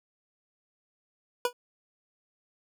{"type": "tone with exponential decay", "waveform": "25% pulse", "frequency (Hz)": 488.5, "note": "B4", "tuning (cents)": -19, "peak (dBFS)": -17, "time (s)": [1.45, 1.53], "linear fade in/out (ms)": 2, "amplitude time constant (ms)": 17, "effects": []}